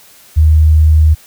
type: tone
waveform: sine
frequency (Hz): 77.8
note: D#2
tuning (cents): 0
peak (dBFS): -4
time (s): 0.36-1.15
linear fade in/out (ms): 20
effects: white hiss -42 dBFS RMS until 1.26 s